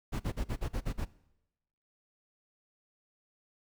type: noise bursts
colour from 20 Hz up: brown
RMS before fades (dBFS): -32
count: 8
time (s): 0.12-1.054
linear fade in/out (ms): 20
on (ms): 80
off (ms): 42
effects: noise-tail reverb RT60 0.9 s tail -20 dB re dry